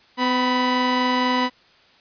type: tone pair together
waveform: sawtooth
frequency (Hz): 253 / 987.8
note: B3 / B5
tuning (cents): +42 / 0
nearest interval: 2 octaves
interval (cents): 2358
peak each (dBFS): -17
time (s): 0.17-1.5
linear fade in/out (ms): 50
effects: white hiss -54 dBFS RMS until 2 s + resampled to 11025 Hz